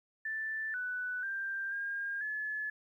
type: tone with pitch steps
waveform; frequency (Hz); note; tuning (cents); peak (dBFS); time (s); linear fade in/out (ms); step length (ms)
sine; 1763 / 1490 / 1583 / 1614 / 1717; A6 / F#6 / G6 / G#6 / A6; +3 / +12 / +17 / -50 / -43; -34; 0.25-2.7; 5; 490
effects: 12-bit